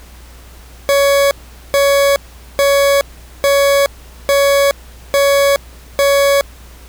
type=tone bursts; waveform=40% pulse; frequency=560 Hz; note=C#5; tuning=18 cents sharp; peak=-8 dBFS; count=7; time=0.89-6.41 s; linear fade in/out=0 ms; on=420 ms; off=430 ms; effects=added 60 Hz sine -36 dBFS peak until 6.88 s + pink hiss -42 dBFS RMS until 6.88 s